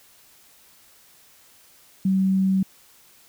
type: tone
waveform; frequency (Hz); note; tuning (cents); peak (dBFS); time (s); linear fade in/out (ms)
sine; 190.8; G3; -47; -17; 2.05-2.63; 5
effects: white hiss -54 dBFS RMS until 3.28 s